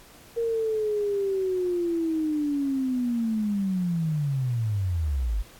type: linear sweep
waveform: sine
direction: down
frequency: 467.7 to 46.25 Hz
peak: -23 dBFS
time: 0.36-5.43 s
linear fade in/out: 20 ms
effects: pink hiss -51 dBFS RMS until 5.59 s + AAC 64 kbps